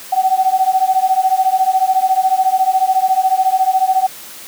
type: beating tone pair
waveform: sine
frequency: 750 / 764 Hz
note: F#5 / G5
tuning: +23 / -45 cents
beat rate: 14 Hz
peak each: -14 dBFS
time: 0.12-4.07 s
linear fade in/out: 10 ms
effects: white hiss -34 dBFS RMS until 4.47 s + high-pass 150 Hz 12 dB/octave